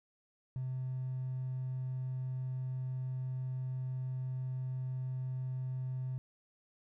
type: tone with hard clipping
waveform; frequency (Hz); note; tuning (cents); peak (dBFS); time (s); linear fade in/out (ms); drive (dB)
triangle; 129; C3; -24; -35; 0.56-6.18; 0; 3
effects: none